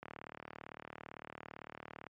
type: click train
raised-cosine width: 0.5 ms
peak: -30 dBFS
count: 78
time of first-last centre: 0.03-2.067 s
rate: 37.8 Hz
effects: high-pass 100 Hz 12 dB/octave + MP3 48 kbps